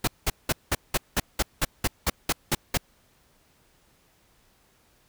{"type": "noise bursts", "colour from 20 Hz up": "pink", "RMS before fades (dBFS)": -23, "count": 13, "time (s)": [0.04, 2.775], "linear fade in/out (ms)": 5, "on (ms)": 35, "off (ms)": 190, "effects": ["pink hiss -63 dBFS RMS until 5.08 s"]}